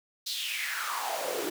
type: noise with high-pass filter sweep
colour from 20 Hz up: pink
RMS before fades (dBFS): -33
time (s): 0.26-1.5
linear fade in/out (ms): 10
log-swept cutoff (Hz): 4400 to 330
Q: 5.1
effects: none